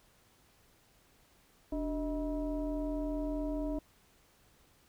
sine tone with frequency modulation, 293.7 Hz, D4, in tune, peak -32 dBFS, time 1.72-3.79 s, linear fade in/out 5 ms, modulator 336 Hz, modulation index 1, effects pink hiss -66 dBFS RMS until 4.88 s

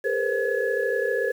sine tone cluster, 405.9 / 459 / 490.5 / 526 / 1697 Hz, G#4 / A#4 / B4 / C5 / G#6, -40 / -27 / -12 / +9 / +37 cents, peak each -28 dBFS, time 0.04-1.32 s, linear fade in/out 10 ms, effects tanh soft clip ceiling -10 dBFS + 8-bit

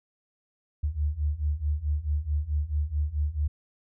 sine beating tone pair, 72 / 76.6 Hz, D2 / D#2, -34 / -27 cents, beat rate 4.6 Hz, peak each -29 / -27 dBFS, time 0.83-3.48 s, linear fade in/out 10 ms, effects none

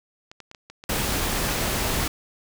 clicks, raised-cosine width 0.2 ms, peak -25 dBFS, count 8, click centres 0.315 / 0.403 / 0.514 / 0.548 / 0.7 / 0.839 / 0.904 / 0.974 s
pink noise, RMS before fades -25 dBFS, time 0.89-2.08 s, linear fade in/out 5 ms
effects none

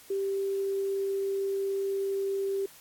sine tone, 392 Hz, G4, in tune, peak -27 dBFS, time 0.1-2.66 s, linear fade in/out 5 ms, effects white hiss -53 dBFS RMS until 2.8 s + AAC 64 kbps

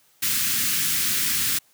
white band-stop noise, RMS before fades -23 dBFS, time 0.22-1.59 s, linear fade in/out 10 ms, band 300 to 1400 Hz, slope 24 dB/octave, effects white hiss -60 dBFS RMS until 1.73 s + high-pass 80 Hz 12 dB/octave

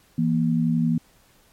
sine tone pair together, 165.4 / 236.9 Hz, E3 / A#3, +6 / +28 cents, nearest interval tritone, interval 622 cents, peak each -21 dBFS, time 0.18-0.98 s, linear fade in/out 5 ms, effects pink hiss -58 dBFS RMS until 1.52 s + MP3 64 kbps

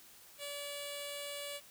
10% pulse tone with notch filter, 574 Hz, D5, 40 cents flat, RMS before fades -43 dBFS, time 0.38-1.61 s, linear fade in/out 50 ms, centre 1400 Hz, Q 0.7, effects white hiss -58 dBFS RMS until 1.7 s

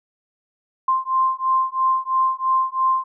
sine beating tone pair, 1046.5 / 1049.5 Hz, C6 / C6, 0 / +5 cents, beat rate 3 Hz, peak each -20 dBFS, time 0.88-3.04 s, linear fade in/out 5 ms, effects none

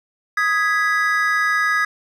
triangle chord, G# minor, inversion second, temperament equal with one note detuned, 1251 / 1661.2 / 1975.5 Hz, D#6 / G#6 / B6, +9 / 0 / 0 cents, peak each -19 / -17 / -21 dBFS, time 0.37-1.85 s, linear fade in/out 5 ms, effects none

